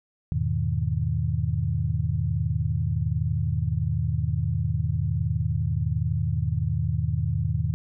sine chord, E major seventh, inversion none, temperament equal, 82.41 / 103.83 / 123.47 / 155.56 Hz, E2 / G#2 / B2 / D#3, 0 / 0 / 0 / 0 cents, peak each -28 dBFS, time 0.32-7.74 s, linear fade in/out 0 ms, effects none

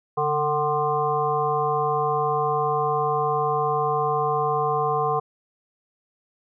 harmonic tone with a mistuned harmonic, 150 Hz, D3, 37 cents sharp, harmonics 1 / 3 / 5 / 7 / 8, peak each -31 / -25 / -25 / -25 / -31 dBFS, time 0.17-5.2 s, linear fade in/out 10 ms, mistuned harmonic 1, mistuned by -68 cents, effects none

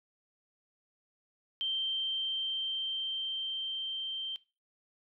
sine tone with level ramp, 3136 Hz, G7, in tune, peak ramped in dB -30 to -35 dBFS, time 1.61-4.36 s, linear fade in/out 0 ms, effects noise-tail reverb RT60 0.3 s tail -19 dB re dry

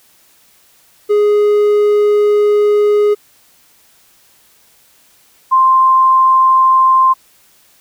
triangle / sine tone pair in turn, 415.8 / 1047.8 Hz, G#4 / C6, +2 / +2 cents, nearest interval octave + major third, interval 1600 cents, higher second, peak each -6 dBFS, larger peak neither, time 1.09-3.15 / 5.51-7.14 s, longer first, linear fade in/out 20 ms, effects white hiss -50 dBFS RMS until 7.8 s

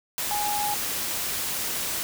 sine tone in noise, 830 Hz, G#5, 1 cent flat, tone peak -26 dBFS, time 0.31-0.74 s, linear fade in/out 0 ms, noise white, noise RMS -29 dBFS, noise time 0.18-2.03 s, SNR 0 dB, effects none

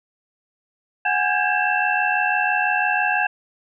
sine tone cluster, 737 / 823 / 1593 / 1659 / 2673 Hz, F#5 / G#5 / G6 / G#6 / E7, -7 / -16 / +27 / -2 / +23 cents, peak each -24 dBFS, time 1.05-3.27 s, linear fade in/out 5 ms, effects none

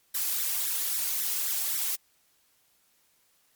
blue noise with flanger, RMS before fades -29 dBFS, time 0.14-1.96 s, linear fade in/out 10 ms, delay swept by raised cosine 0.52 to 2.82 ms, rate 3.7 Hz, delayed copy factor +0.85, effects white hiss -67 dBFS RMS until 3.55 s + MP3 96 kbps

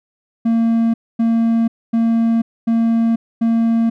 triangle tone bursts, 228.8 Hz, A#3, 32 cents flat, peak -10 dBFS, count 5, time 0.45-3.9 s, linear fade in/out 10 ms, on 490 ms, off 250 ms, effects none

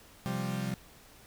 40% pulse chord, C suspended fourth, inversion none, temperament equal, 130.81 / 174.61 / 196 Hz, C3 / F3 / G3, 0 / 0 / 0 cents, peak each -35 / -37 / -34 dBFS, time 0.26-0.74 s, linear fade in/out 0 ms, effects pink hiss -56 dBFS RMS until 1.26 s

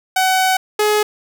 sawtooth tone pair in turn, 752 / 422 Hz, F#5 / G#4, +28 / +28 cents, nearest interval minor seventh, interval 1000 cents, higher first, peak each -9 dBFS, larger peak neither, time 0.16-0.57 / 0.79-1.03 s, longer first, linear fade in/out 5 ms, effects none

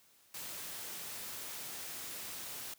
white noise, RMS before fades -44 dBFS, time 0.34-2.74 s, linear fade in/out 5 ms, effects white hiss -66 dBFS RMS until 2.78 s + high-pass 60 Hz 12 dB/octave

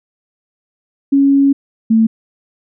sine tone pair in turn, 277.2 / 223.2 Hz, C#4 / A3, 0 / +25 cents, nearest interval major third, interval 375 cents, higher first, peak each -7 dBFS, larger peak neither, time 1.12-1.53 / 1.9-2.07 s, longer first, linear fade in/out 10 ms, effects none

